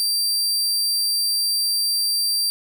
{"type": "tone", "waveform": "sawtooth", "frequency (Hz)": 4699, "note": "D8", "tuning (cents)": 0, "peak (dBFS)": -16, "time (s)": [0, 2.5], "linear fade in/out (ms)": 0, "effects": []}